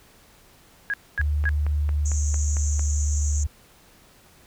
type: tone bursts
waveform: sine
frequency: 1652 Hz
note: G#6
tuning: 10 cents flat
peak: -22 dBFS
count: 3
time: 0.9-1.491 s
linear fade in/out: 0 ms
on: 37 ms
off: 240 ms
type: tone with pitch glide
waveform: sine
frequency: 74.1 to 73.46 Hz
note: D2 to D2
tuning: +16 to +1 cents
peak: -20 dBFS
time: 1.19-3.47 s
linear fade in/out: 10 ms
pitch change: -15 cents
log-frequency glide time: 1.63-2.65 s
type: click train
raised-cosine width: 0.5 ms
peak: -22 dBFS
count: 7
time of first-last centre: 1.44-2.794 s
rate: 4.43 Hz
type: band-pass noise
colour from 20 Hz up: white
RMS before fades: -34 dBFS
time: 2.05-3.44 s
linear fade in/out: 10 ms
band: 6100 to 7300 Hz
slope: 96 dB/octave
effects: pink hiss -54 dBFS RMS until 4.46 s